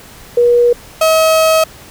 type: tone pair in turn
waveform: sine / 35% pulse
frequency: 480.5 / 639.2 Hz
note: B4 / D#5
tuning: -48 / +47 cents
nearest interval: perfect fourth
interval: 495 cents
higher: second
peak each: -6 dBFS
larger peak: neither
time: 0.37-0.73 / 1.01-1.64 s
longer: second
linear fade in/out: 5 ms
effects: pink hiss -37 dBFS RMS until 1.9 s